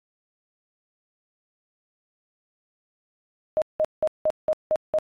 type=tone bursts; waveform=sine; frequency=622.3 Hz; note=D#5; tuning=in tune; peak=-18 dBFS; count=7; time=3.57-4.986 s; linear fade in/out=0 ms; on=48 ms; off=180 ms; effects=AAC 32 kbps